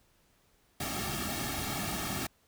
pink noise with comb filter, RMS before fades -35 dBFS, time 0.8-2.27 s, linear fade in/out 5 ms, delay 2 ms, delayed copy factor -0.9, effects pink hiss -68 dBFS RMS until 2.47 s

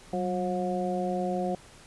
harmonic tone with a mistuned harmonic, 180 Hz, F#3, 47 cents flat, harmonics 1 / 2 / 3 / 4, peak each -31 / -33 / -33 / -32 dBFS, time 0.13-1.55 s, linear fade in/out 2 ms, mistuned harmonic 1, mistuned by +77 cents, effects pink hiss -52 dBFS RMS until 1.86 s + resampled to 24000 Hz

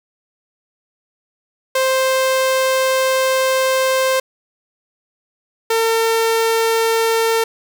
sawtooth tone pair in turn, 524 / 452.8 Hz, C5 / A4, +2 / +50 cents, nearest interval minor third, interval 252 cents, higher first, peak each -10 dBFS, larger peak neither, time 1.75-4.2 / 5.7-7.44 s, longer first, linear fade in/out 5 ms, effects none

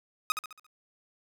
sawtooth tone with echo, 1256 Hz, D#6, 16 cents sharp, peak -20 dBFS, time 0.3-0.32 s, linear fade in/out 0 ms, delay 69 ms, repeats 5, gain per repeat -7 dB, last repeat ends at 0.665 s, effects none

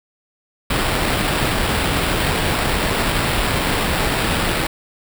pink noise with sample-and-hold, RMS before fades -19 dBFS, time 0.7-4.67 s, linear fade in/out 5 ms, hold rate 6300 Hz, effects none

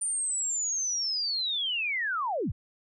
sine linear sweep, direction down, 9170 to 43.65 Hz, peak -27 dBFS, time 0.01-2.52 s, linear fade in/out 10 ms, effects none

